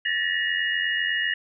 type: tone cluster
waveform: sine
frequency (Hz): 1746 / 1838 / 1926 / 2872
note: A6 / A#6 / B6 / F7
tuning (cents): -14 / -25 / -44 / +48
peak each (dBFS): -28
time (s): 0.05-1.34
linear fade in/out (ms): 5
effects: none